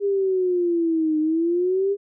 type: exponential two-way sweep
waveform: sine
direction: down then up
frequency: 406.8 to 306.3 to 406.8 Hz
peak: -18 dBFS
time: 0-1.97 s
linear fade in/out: 50 ms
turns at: 1.19 s
effects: none